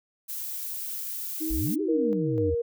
violet noise, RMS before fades -34 dBFS, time 0.28-1.76 s, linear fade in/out 20 ms
sine tone with vibrato, 311.1 Hz, D#4, in tune, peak -28 dBFS, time 1.4-2.51 s, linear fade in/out 20 ms, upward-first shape sine, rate 2.5 Hz, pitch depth 47 cents each way
sine exponential two-way sweep, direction up then down, 39.1 to 420.7 to 76.7 Hz, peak -27 dBFS, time 1.5-2.55 s, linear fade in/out 10 ms, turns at 1.81 s
sine tone with tremolo, 470.8 Hz, A#4, 17 cents sharp, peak -24 dBFS, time 1.88-2.62 s, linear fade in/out 10 ms, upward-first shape square, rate 2 Hz, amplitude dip 45%
effects none

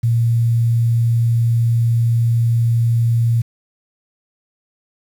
sine tone, 116.54 Hz, A#2, in tune, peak -12 dBFS, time 0.03-3.42 s, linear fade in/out 10 ms, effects 7-bit

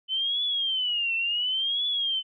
sine tone with vibrato, 3039 Hz, F#7, 46 cents sharp, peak -24 dBFS, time 0.08-2.23 s, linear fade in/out 50 ms, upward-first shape triangle, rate 0.7 Hz, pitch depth 220 cents each way, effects none

